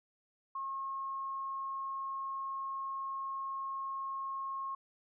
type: tone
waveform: sine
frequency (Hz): 1082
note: C#6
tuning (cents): -42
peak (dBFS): -36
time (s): 0.55-4.75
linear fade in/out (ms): 5
effects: none